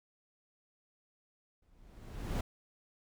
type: noise with exponential growth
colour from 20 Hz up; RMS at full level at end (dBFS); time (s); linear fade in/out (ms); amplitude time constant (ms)
brown; -30; 1.62-2.41; 5; 170
effects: none